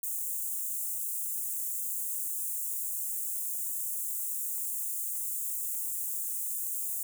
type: high-pass noise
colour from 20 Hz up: white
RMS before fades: -34 dBFS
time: 0.03-7.03 s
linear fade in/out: 2 ms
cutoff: 7200 Hz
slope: 48 dB/octave
effects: none